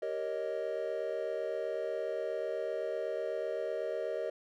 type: chord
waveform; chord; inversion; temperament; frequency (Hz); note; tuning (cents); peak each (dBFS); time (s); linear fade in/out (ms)
triangle; Eb dominant seventh; first; equal with one note detuned; 389.1 / 466.2 / 554.4 / 622.3; G4 / Bb4 / Db5 / Eb5; -13 / 0 / 0 / 0; -39 / -36 / -38 / -35; 0.02-4.3; 5
effects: none